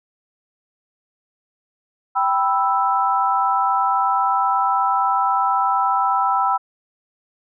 sine chord, E minor, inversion first, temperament equal, 784 / 987.8 / 1318.5 Hz, G5 / B5 / E6, 0 / 0 / 0 cents, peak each -20 dBFS, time 2.15-6.58 s, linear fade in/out 20 ms, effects none

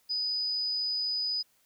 sine tone, 4978 Hz, D#8, in tune, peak -28 dBFS, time 0.09-1.43 s, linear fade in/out 20 ms, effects white hiss -68 dBFS RMS until 1.65 s

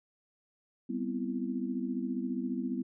sine chord, C major seventh, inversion second, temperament equal with one note detuned, 196 / 246.9 / 261.6 / 332.1 Hz, G3 / B3 / C4 / E4, 0 / 0 / 0 / +13 cents, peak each -38 / -34 / -38 / -40 dBFS, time 0.89-2.83 s, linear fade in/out 10 ms, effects none

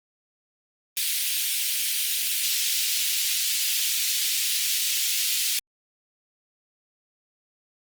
pink high-pass noise, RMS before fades -25 dBFS, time 0.97-5.59 s, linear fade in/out 0 ms, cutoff 2700 Hz, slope 24 dB/octave, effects Opus 32 kbps

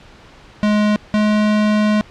square tone pair in turn, 210 / 211.6 Hz, G#3 / G#3, +19 / +33 cents, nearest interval unison, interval 14 cents, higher second, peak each -13 dBFS, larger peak neither, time 0.63-0.96 / 1.14-2.01 s, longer second, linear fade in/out 0 ms, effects pink hiss -43 dBFS RMS until 2.1 s + low-pass 4000 Hz 12 dB/octave

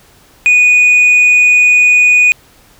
sine tone with tanh clipping, 2470 Hz, D#7, 13 cents flat, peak -5 dBFS, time 0.46-2.32 s, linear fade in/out 0 ms, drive 2 dB, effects pink hiss -45 dBFS RMS until 2.79 s

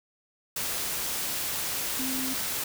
sine tone in noise, 261.6 Hz, C4, in tune, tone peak -32 dBFS, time 1.99-2.34 s, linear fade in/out 5 ms, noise white, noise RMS -31 dBFS, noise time 0.56-2.64 s, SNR -4 dB, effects none

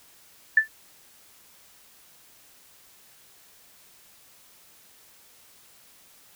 sine tone with exponential decay, 1760 Hz, A6, in tune, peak -10 dBFS, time 0.57-0.68 s, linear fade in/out 5 ms, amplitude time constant 23 ms, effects white hiss -55 dBFS RMS until 6.35 s

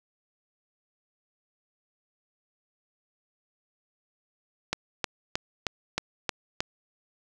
click train, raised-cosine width 0.2 ms, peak -9 dBFS, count 7, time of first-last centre 4.73-6.605 s, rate 3.2 Hz, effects none

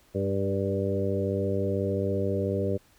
harmonic tone with a mistuned harmonic, 98.3 Hz, G2, 5 cents sharp, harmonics 1 / 2 / 3 / 4 / 5 / 6, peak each -30 / -32 / -35 / -31 / -31 / -34 dBFS, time 0.14-2.78 s, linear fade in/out 20 ms, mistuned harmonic 5, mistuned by -15 cents, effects pink hiss -61 dBFS RMS until 2.98 s

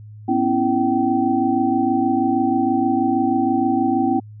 sine tone cluster, 249.2 / 275.5 / 331.6 / 770 Hz, B3 / C#4 / E4 / G5, +16 / -11 / +10 / -31 cents, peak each -21 dBFS, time 0.28-4.2 s, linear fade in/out 10 ms, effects added 106 Hz sine -36 dBFS peak until 4.4 s

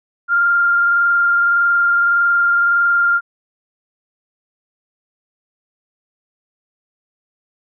sine tone with frequency modulation, 1396.9 Hz, F6, in tune, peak -11 dBFS, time 0.28-3.21 s, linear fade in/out 50 ms, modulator 21.7 Hz, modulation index 0.56, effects none

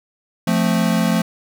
square chord, F major, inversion none, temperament equal with one note detuned, 174.61 / 220.6 / 261.6 Hz, F3 / A3 / C4, 0 / +5 / 0 cents, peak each -19 / -19 / -25 dBFS, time 0.47-1.22 s, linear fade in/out 5 ms, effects none

